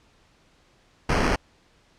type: noise with sample-and-hold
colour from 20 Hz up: pink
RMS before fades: -22 dBFS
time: 1.09-1.36 s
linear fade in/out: 5 ms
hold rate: 3675 Hz
effects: pink hiss -60 dBFS RMS until 1.98 s + low-pass 6000 Hz 12 dB/octave